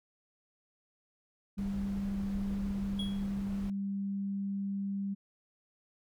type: tone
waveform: sine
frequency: 197.8 Hz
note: G3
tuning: 16 cents sharp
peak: -32 dBFS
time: 1.57-5.15 s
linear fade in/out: 20 ms
type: noise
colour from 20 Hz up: brown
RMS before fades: -42 dBFS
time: 1.58-3.7 s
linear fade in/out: 2 ms
type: tone with exponential decay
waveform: triangle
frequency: 3327 Hz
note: G#7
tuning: 2 cents sharp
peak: -33 dBFS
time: 2.99-3.29 s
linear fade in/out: 5 ms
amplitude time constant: 64 ms
effects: none